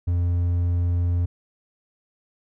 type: tone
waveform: triangle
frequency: 87.31 Hz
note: F2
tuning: in tune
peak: -17 dBFS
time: 0.07-1.26 s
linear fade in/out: 10 ms
effects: none